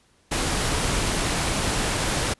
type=noise; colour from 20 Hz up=pink; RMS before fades=-24 dBFS; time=0.31-2.34 s; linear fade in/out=10 ms; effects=pink hiss -61 dBFS RMS until 2.39 s + resampled to 24000 Hz